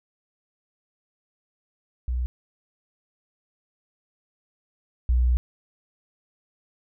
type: tone pair in turn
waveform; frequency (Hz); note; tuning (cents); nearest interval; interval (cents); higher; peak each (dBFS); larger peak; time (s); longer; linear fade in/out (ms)
sine; 61.7 / 61.35; B1 / B1; -1 / -11; unison; 10; first; -23 / -17; second; 2.08-2.26 / 5.09-5.37; second; 0
effects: none